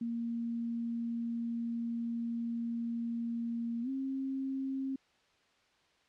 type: tone with pitch glide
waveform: sine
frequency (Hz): 233.1 to 267.8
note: A#3 to C4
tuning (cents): 0 to +40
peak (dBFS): -33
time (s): 0.01-4.96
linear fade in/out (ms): 5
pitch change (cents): +240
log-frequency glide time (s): 3.82-3.89
effects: white hiss -69 dBFS RMS until 6.08 s + low-pass 4000 Hz 12 dB/octave